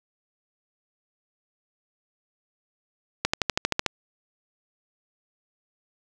accelerating click train, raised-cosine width 0.2 ms, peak -4 dBFS, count 9, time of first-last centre 3.25-3.863 s, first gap 85 ms, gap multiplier 0.97, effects none

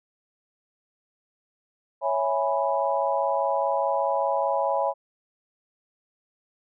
sine chord, C# minor seventh, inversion none, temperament equal, 554.4 / 659.3 / 830.6 / 987.8 Hz, C#5 / E5 / G#5 / B5, 0 / 0 / 0 / 0 cents, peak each -26 / -28 / -27 / -28 dBFS, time 2.01-4.94 s, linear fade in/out 50 ms, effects none

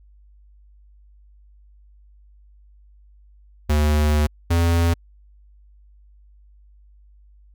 square tone pair in turn, 75.2 / 84.63 Hz, D2 / E2, +42 / +46 cents, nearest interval major second, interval 204 cents, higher second, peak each -16 dBFS, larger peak neither, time 3.69-4.27 / 4.5-4.94 s, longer first, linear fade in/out 10 ms, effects added 50 Hz sine -48 dBFS peak until 7.54 s

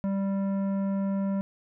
sine tone with tanh clipping, 196 Hz, G3, in tune, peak -27 dBFS, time 0.04-1.41 s, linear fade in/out 0 ms, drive 12 dB, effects none

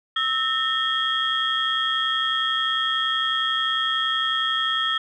sine tone cluster, 1303 / 1824 / 3254 / 3385 Hz, E6 / A#6 / G#7 / G#7, -20 / -38 / -36 / +32 cents, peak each -25 / -27 / -23 / -32 dBFS, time 0.16-4.98 s, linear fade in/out 5 ms, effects tanh soft clip ceiling -10 dBFS

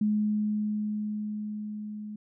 sine tone with level ramp, 211.1 Hz, G#3, 29 cents sharp, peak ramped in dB -22 to -36 dBFS, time 0.01-2.16 s, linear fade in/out 5 ms, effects none

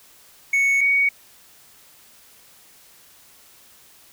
triangle / sine tone pair in turn, 2217 / 2239 Hz, C#7 / C#7, 0 / +17 cents, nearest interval unison, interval 17 cents, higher second, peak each -14 / -15 dBFS, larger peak first, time 0.53-0.81 / 0.81-1.09 s, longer neither, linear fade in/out 5 ms, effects white hiss -51 dBFS RMS until 4.12 s

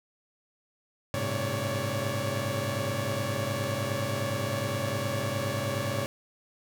sawtooth tone cluster, 101 / 110.7 / 133.4 / 550 / 577 Hz, G#2 / A2 / C3 / C#5 / D5, -48 / +11 / +34 / -14 / -31 cents, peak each -31 dBFS, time 1.14-6.06 s, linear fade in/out 0 ms, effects none

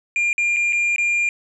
triangle tone with dropouts, 2400 Hz, D7, 37 cents sharp, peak -15 dBFS, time 0.16-1.29 s, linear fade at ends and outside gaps 1 ms, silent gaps 0.33-0.38 / 0.563-0.567 / 0.725-0.73 / 0.961-0.982 s, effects resampled to 22050 Hz

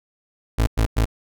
30% pulse tone bursts, 55.1 Hz, A1, 3 cents sharp, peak -13 dBFS, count 3, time 0.58-1.056 s, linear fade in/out 10 ms, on 92 ms, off 100 ms, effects none

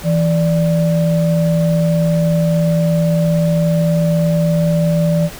sine tone pair together, 164.81 / 587.3 Hz, E3 / D5, 0 / 0 cents, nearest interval octave + minor seventh, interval 2200 cents, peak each -12 / -18 dBFS, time 0.03-5.3 s, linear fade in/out 50 ms, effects pink hiss -33 dBFS RMS until 5.39 s

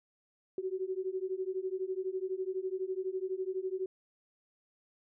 sine beating tone pair, 370 / 382 Hz, F#4 / G4, 0 / -45 cents, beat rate 12 Hz, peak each -36 / -36 dBFS, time 0.58-3.86 s, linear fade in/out 2 ms, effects none

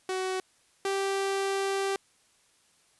sawtooth tone pair in turn, 374.6 / 391.2 Hz, F#4 / G4, +21 / -4 cents, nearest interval minor second, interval 75 cents, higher second, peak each -25 / -23 dBFS, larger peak second, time 0.09-0.4 / 0.85-1.96 s, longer second, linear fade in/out 2 ms, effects white hiss -65 dBFS RMS until 2.99 s + resampled to 24000 Hz

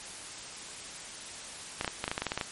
clicks, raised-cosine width 0.3 ms, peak -14 dBFS, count 12, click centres 1.811 / 1.846 / 1.878 / 2.041 / 2.079 / 2.115 / 2.179 / 2.22 / 2.267 / 2.319 / 2.376 / 2.412 s, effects white hiss -43 dBFS RMS until 2.51 s + MP3 48 kbps

